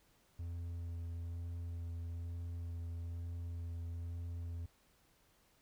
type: tone with vibrato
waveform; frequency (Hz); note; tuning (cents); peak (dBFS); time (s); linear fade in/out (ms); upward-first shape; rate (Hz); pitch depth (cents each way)
triangle; 85; F2; -46; -38; 0.39-4.66; 5; sine; 1.1; 11
effects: pink hiss -71 dBFS RMS until 5.61 s